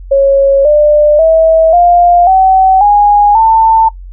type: tone with pitch steps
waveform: sine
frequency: 550 / 596.3 / 646.6 / 701 / 760.1 / 824.1 / 893.5 Hz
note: C#5 / D5 / E5 / F5 / F#5 / G#5 / A5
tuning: -14 / +26 / -34 / +6 / +46 / -14 / +26 cents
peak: -3 dBFS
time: 0.11-3.89 s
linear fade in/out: 10 ms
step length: 540 ms
effects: noise-tail reverb RT60 0.1 s tail -19 dB re dry + added 45 Hz sine -25 dBFS peak until 4.12 s